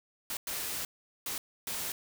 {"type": "noise bursts at uneven times", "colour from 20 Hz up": "white", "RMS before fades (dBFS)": -36, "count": 4, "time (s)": [[0.3, 0.37], [0.47, 0.85], [1.26, 1.38], [1.67, 1.92]], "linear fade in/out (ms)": 2, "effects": []}